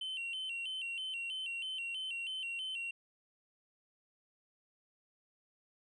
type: tone with vibrato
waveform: sine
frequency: 2900 Hz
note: F#7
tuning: 35 cents flat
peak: -35 dBFS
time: 0.01-2.91 s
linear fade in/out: 5 ms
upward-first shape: square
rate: 3.1 Hz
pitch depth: 96 cents each way
effects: tanh soft clip ceiling -36 dBFS